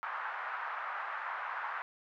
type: band-pass noise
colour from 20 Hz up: white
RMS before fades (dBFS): -39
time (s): 0.03-1.82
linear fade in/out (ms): 0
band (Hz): 880 to 1500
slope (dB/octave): 24
effects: none